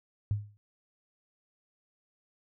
sine tone with exponential decay, 103.6 Hz, G#2, 4 cents flat, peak -23 dBFS, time 0.31-0.57 s, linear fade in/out 0 ms, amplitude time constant 55 ms, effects none

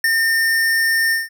square tone with ADSR envelope, 1814 Hz, A#6, 48 cents flat, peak -13 dBFS, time 0.04-1.29 s, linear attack 3 ms, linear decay 26 ms, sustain -2 dB, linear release 170 ms, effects none

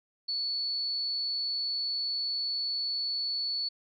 sine tone, 4435 Hz, C#8, in tune, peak -29 dBFS, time 0.28-3.69 s, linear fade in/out 10 ms, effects none

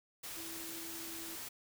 sine tone in noise, 329.6 Hz, E4, in tune, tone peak -49 dBFS, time 0.36-1.36 s, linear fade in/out 10 ms, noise white, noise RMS -45 dBFS, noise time 0.23-1.49 s, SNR -7 dB, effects none

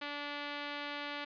5% pulse tone, 290 Hz, D4, 22 cents flat, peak -27 dBFS, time 0.01-1.25 s, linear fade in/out 10 ms, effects resampled to 11025 Hz + 11-bit

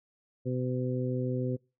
harmonic tone, 126.7 Hz, B2, 45 cents sharp, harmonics 1 / 2 / 3 / 4, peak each -31 / -34 / -36 / -37 dBFS, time 0.45-1.57 s, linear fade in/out 20 ms, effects noise-tail reverb RT60 0.3 s tail -24 dB re dry

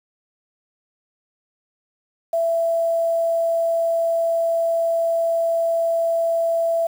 sine tone with quantisation, 666 Hz, E5, 18 cents sharp, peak -17 dBFS, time 2.33-6.87 s, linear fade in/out 5 ms, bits 7, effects none

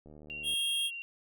click train, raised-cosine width 2 ms, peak -39 dBFS, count 37, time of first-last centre 0.06-0.537 s, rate 75.5 Hz
sine tone with vibrato, 2760 Hz, F7, 21 cents flat, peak -38 dBFS, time 0.3-1.02 s, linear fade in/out 0 ms, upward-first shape sine, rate 14 Hz, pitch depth 11 cents each way
square tone, 3250 Hz, G#7, 38 cents flat, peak -30 dBFS, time 0.43-0.91 s, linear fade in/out 50 ms
effects none

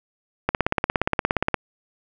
click train, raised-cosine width 0.5 ms, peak -4 dBFS, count 19, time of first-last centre 0.49-1.543 s, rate 17.1 Hz, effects none

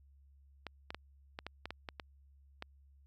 clicks, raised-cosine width 0.3 ms, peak -25 dBFS, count 10, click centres 0.667 / 0.905 / 0.946 / 1.389 / 1.466 / 1.656 / 1.706 / 1.888 / 1.998 / 2.624 s, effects added 69 Hz sine -60 dBFS peak until 3.06 s

